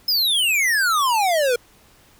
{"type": "exponential sweep", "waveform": "square", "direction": "down", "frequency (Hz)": [5200, 466.2], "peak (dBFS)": -17, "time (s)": [0.08, 1.56], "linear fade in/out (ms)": 5, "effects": ["pink hiss -53 dBFS RMS until 2.19 s"]}